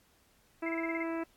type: harmonic tone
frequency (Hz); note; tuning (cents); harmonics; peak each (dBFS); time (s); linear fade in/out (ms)
329.6; E4; 0; 1 / 2 / 3 / 4 / 5 / 6 / 7 / 8; -34 / -40 / -44 / -46 / -48 / -50 / -51 / -52; 0.62-1.24; 10
type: tone bursts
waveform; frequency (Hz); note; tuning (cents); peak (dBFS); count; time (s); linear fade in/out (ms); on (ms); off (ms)
sine; 2100; C7; +6; -34; 7; 0.66-1.032; 5; 30; 27
effects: pink hiss -67 dBFS RMS until 1.36 s + AAC 64 kbps